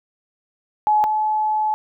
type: tone pair in turn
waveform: sine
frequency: 849 / 858.4 Hz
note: G#5 / A5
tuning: +38 / -43 cents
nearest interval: unison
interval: 19 cents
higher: second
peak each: -13 / -17 dBFS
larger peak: first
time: 0.87-1.04 / 1.04-1.74 s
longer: second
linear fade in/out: 0 ms
effects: none